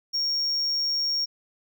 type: tone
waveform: triangle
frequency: 5550 Hz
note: F8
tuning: 12 cents flat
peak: -22 dBFS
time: 0.13-1.26 s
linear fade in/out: 20 ms
effects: none